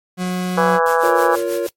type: tone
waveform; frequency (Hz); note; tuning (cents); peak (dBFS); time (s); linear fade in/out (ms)
40% pulse; 181.9; F#3; -29; -18; 0.17-0.8; 50
type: harmonic tone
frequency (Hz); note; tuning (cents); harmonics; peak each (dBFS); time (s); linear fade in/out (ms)
165.3; E3; +5; 3 / 4 / 5 / 6 / 7 / 8 / 9 / 10; -16 / -25 / -20 / -22 / -21 / -25 / -25 / -25; 0.57-1.36; 10
type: noise with tremolo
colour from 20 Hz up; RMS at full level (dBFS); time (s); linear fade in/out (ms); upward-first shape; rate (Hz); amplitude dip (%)
white; -31; 0.86-1.69; 2; sine; 6.3; 85
type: chord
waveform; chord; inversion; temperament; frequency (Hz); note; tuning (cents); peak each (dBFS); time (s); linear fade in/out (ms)
triangle; Bb minor; second; equal with one note detuned; 349.2 / 466.2 / 559.5; F4 / Bb4 / Db5; 0 / 0 / +16; -20; 1.03-1.67; 5
effects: noise-tail reverb RT60 0.1 s tail -22 dB re dry + MP3 64 kbps

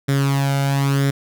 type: tone with flanger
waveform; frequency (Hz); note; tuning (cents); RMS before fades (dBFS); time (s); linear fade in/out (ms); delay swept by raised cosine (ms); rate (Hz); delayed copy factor
sawtooth; 138.59; C#3; 0; -18; 0.08-1.11; 10; 0.55 to 1.38; 1; +0.65
effects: none

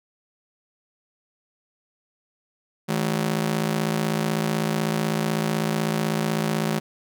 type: ring-modulated tone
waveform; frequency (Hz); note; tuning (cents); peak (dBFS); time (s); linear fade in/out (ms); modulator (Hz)
sawtooth; 185.9; F#3; +8; -15; 2.88-6.8; 20; 28
effects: none

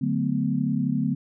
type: chord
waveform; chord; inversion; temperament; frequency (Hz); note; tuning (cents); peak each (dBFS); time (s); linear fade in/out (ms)
sine; B minor seventh; first; equal with one note detuned; 146.83 / 185 / 220 / 251.5; D3 / F#3 / A3 / B3; 0 / 0 / 0 / +32; -27 / -29 / -27 / -26; 0.01-1.15; 10
effects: none

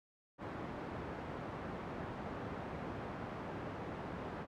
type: band-pass noise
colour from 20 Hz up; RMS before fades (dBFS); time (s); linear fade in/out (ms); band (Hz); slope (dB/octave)
pink; -44; 0.38-4.47; 50; 100 to 1300; 12
effects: none

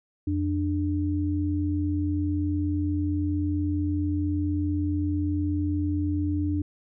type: tone pair together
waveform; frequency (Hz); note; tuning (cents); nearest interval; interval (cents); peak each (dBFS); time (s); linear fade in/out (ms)
sine; 87.72 / 296.5; F2 / D4; +8 / +17; octave + major sixth; 2109; -26; 0.27-6.62; 5
effects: none

